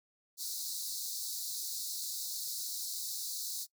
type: high-pass noise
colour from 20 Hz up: pink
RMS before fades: -39 dBFS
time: 0.37-3.67 s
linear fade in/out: 50 ms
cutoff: 3900 Hz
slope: 96 dB/octave
effects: noise-tail reverb RT60 0.1 s tail -22 dB re dry